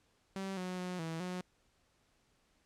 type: tone with pitch steps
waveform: sawtooth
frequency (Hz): 193 / 182.7 / 181.2 / 163 / 181.4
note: G3 / F#3 / F#3 / E3 / F#3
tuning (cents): -27 / -22 / -36 / -19 / -34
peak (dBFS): -34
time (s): 0.36-1.41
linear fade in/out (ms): 0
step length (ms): 210
effects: pink hiss -73 dBFS RMS until 2.65 s + low-pass 9000 Hz 12 dB/octave